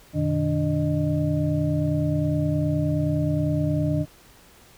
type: tone cluster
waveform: sine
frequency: 90.4 / 123.4 / 153 / 293.7 / 613 Hz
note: F#2 / B2 / D#3 / D4 / D#5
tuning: -40 / -1 / -29 / 0 / -26 cents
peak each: -29 / -32 / -23 / -26 / -30 dBFS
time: 0.13-4.06 s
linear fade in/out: 50 ms
effects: pink hiss -52 dBFS RMS until 4.77 s